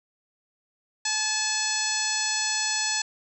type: harmonic tone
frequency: 862 Hz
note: A5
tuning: 36 cents flat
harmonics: 1 / 2 / 3 / 4 / 5 / 6 / 7 / 8 / 9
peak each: -35 / -32 / -34 / -37 / -31 / -33 / -32 / -35 / -31 dBFS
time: 1.05-3.02 s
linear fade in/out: 5 ms
effects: none